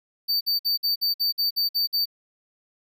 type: tone bursts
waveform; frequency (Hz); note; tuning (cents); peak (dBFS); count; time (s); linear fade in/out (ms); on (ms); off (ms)
square; 4593; D8; -39; -21; 10; 0.28-2.057; 20; 130; 53
effects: none